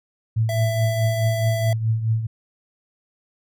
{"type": "tone with tremolo", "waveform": "sine", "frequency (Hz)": 111.8, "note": "A2", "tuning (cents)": 28, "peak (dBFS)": -15, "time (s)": [0.36, 2.27], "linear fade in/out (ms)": 10, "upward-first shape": "triangle", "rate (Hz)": 4.7, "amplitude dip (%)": 70}
{"type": "tone", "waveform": "square", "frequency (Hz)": 665, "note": "E5", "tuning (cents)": 15, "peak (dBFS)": -25, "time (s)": [0.49, 1.73], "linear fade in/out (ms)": 2}
{"effects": []}